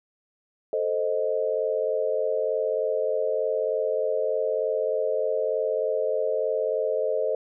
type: chord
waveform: sine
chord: A diminished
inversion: none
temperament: equal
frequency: 440 / 523.3 / 622.3 Hz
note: A4 / C5 / Eb5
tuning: 0 / 0 / 0 cents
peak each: -27 dBFS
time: 0.73-7.35 s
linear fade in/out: 2 ms
effects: none